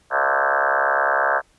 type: tone with frequency modulation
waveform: sine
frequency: 1101 Hz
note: C#6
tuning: 12 cents flat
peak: -16 dBFS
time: 0.1-1.42 s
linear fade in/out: 50 ms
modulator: 68.9 Hz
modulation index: 8
effects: pink hiss -59 dBFS RMS until 1.58 s + resampled to 24000 Hz